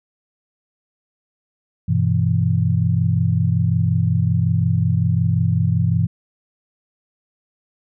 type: chord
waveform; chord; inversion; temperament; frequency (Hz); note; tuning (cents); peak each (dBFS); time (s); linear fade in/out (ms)
sine; E minor; first; equal; 98 / 123.47 / 164.81; G2 / B2 / E3; 0 / 0 / 0; -19; 1.88-6.07; 10
effects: none